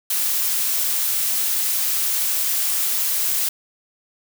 blue noise, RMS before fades -21 dBFS, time 0.1-3.49 s, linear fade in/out 5 ms, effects none

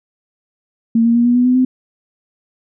sine tone with pitch steps, 228.6 / 233 / 237.5 / 242.1 / 246.7 / 251.5 / 256.3 Hz, A#3 / A#3 / A#3 / B3 / B3 / B3 / C4, -34 / -1 / +33 / -34 / -2 / +32 / -36 cents, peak -9 dBFS, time 0.95-1.65 s, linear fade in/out 5 ms, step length 100 ms, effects none

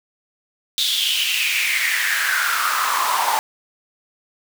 pink noise with high-pass filter sweep, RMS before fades -20 dBFS, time 0.78-3.39 s, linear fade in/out 0 ms, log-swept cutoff 3700 to 850 Hz, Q 6.2, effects none

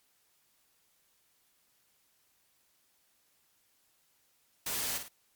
white noise with echo, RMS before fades -35 dBFS, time 4.66-4.98 s, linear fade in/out 5 ms, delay 52 ms, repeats 2, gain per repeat -7 dB, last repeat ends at 5.084 s, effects white hiss -71 dBFS RMS until 5.35 s + MP3 96 kbps

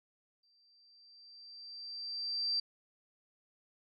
sine tone with exponential growth, 4691 Hz, D8, 3 cents flat, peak -29 dBFS, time 0.43-2.6 s, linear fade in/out 5 ms, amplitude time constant 470 ms, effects none

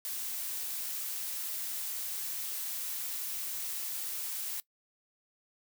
blue noise, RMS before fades -37 dBFS, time 0.05-4.6 s, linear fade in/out 0 ms, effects noise-tail reverb RT60 0.1 s tail -20 dB re dry

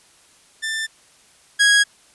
sawtooth tone pair in turn, 1779 / 1651.6 Hz, A6 / G#6, +19 / -10 cents, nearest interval minor second, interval 129 cents, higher first, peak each -19 / -8 dBFS, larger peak second, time 0.62-0.87 / 1.59-1.84 s, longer neither, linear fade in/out 20 ms, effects white hiss -53 dBFS RMS until 2.14 s + resampled to 24000 Hz

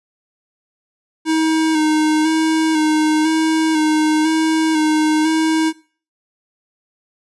square tone with vibrato, 313.7 Hz, D#4, 14 cents sharp, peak -14 dBFS, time 1.25-5.73 s, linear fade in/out 50 ms, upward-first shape square, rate 1 Hz, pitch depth 25 cents each way, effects noise-tail reverb RT60 0.4 s tail -19 dB re dry + resampled to 24000 Hz

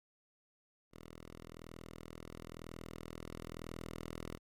5% pulse tone with level ramp, 41 Hz, E1, 9 cents flat, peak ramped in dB -40 to -31 dBFS, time 0.91-4.39 s, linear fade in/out 50 ms, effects MP3 96 kbps

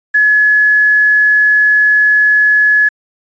sine tone with quantisation, 1700 Hz, G#6, 40 cents sharp, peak -6 dBFS, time 0.14-2.89 s, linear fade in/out 10 ms, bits 6, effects resampled to 16000 Hz

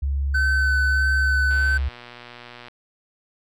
sine tone, 69.3 Hz, C#2, in tune, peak -20 dBFS, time 0.02-1.89 s, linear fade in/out 10 ms
triangle tone with vibrato, 1519 Hz, F#6, 45 cents sharp, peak -17 dBFS, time 0.34-1.78 s, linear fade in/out 10 ms, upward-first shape sine, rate 1.6 Hz, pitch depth 16 cents each way
click train, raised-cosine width 0.3 ms, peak -24 dBFS, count 143, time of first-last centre 1.51-2.684 s, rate 121 Hz
effects none

